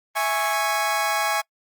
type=chord; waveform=25% pulse; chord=C# minor; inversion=first; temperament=equal with one note detuned; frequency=659.3 / 830.6 / 1105.5 Hz; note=E5 / G#5 / C#6; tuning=0 / 0 / -5 cents; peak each=-24 / -20 / -22 dBFS; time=0.15-1.42 s; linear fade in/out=20 ms; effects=noise-tail reverb RT60 0.1 s tail -26 dB re dry + Opus 32 kbps